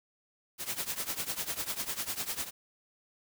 white noise with tremolo, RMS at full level -32 dBFS, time 0.58-2.51 s, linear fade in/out 50 ms, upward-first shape triangle, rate 10 Hz, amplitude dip 90%, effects none

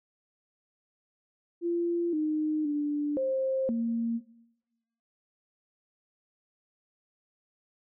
sine tone with pitch steps, 343.2 / 307.5 / 293.5 / 529 / 231.2 Hz, F4 / D#4 / D4 / C5 / A#3, -30 / -20 / -1 / +19 / -14 cents, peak -26 dBFS, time 1.61-4.21 s, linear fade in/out 50 ms, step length 520 ms, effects noise-tail reverb RT60 1.0 s tail -19 dB re dry

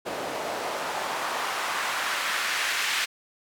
white noise with band-pass filter sweep, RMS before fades -29 dBFS, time 0.05-3.06 s, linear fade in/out 20 ms, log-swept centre 500 to 2200 Hz, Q 1.3, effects none

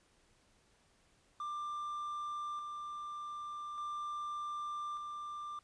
triangle tone with tremolo, 1187 Hz, D6, 18 cents sharp, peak -36 dBFS, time 1.4-5.59 s, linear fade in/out 2 ms, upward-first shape square, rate 0.42 Hz, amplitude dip 30%, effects pink hiss -70 dBFS RMS until 5.63 s + resampled to 22050 Hz

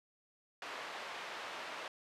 pink band-pass noise, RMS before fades -45 dBFS, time 0.62-1.88 s, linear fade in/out 2 ms, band 670 to 3100 Hz, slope 12 dB/octave, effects resampled to 32000 Hz

